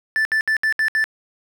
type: tone bursts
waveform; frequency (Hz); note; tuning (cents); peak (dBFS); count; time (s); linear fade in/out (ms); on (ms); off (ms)
triangle; 1760; A6; 0; -14; 6; 0.16-1.041; 0; 91; 67
effects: none